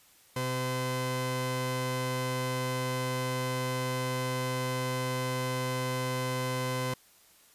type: tone pair together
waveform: sawtooth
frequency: 128 / 512 Hz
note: C3 / C5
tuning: -38 / -38 cents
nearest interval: 2 octaves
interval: 2400 cents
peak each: -28 / -28 dBFS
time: 0.36-6.94 s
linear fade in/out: 5 ms
effects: white hiss -60 dBFS RMS until 7.54 s + resampled to 32000 Hz